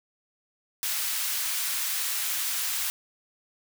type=high-pass noise; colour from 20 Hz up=white; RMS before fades=-29 dBFS; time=0.83-2.9 s; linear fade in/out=0 ms; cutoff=1300 Hz; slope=12 dB/octave; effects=none